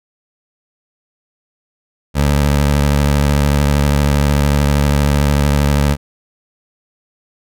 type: tone with vibrato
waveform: 20% pulse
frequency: 71.9 Hz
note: D2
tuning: 36 cents flat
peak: -6 dBFS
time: 2.14-5.97 s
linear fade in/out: 50 ms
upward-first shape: sine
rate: 13 Hz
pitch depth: 39 cents each way
effects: none